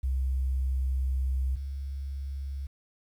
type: tone pair in turn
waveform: sine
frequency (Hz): 65.41 / 68.61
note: C2 / C#2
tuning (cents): 0 / -17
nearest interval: minor second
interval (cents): 83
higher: second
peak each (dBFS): -25 / -32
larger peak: first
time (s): 0.03-1.56 / 1.56-2.67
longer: first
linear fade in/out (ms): 10
effects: 10-bit